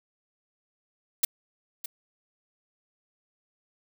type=noise with echo; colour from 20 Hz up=blue; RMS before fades=-21 dBFS; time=1.23-1.25 s; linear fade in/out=5 ms; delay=610 ms; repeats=1; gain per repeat=-13 dB; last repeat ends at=1.86 s; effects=none